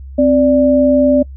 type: tone pair together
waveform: sine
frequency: 261.5 / 586.5 Hz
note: C4 / D5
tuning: -1 / -2 cents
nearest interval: octave + major second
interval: 1399 cents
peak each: -10 dBFS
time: 0.18-1.23 s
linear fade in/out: 10 ms
effects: noise-tail reverb RT60 0.1 s tail -24 dB re dry + added 67 Hz sine -28 dBFS peak until 1.36 s